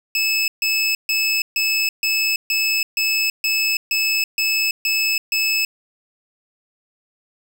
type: tone bursts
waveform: 25% pulse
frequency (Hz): 2605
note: E7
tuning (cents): -21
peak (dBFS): -13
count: 12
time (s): 0.15-5.65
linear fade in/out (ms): 2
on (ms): 330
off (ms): 140
effects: none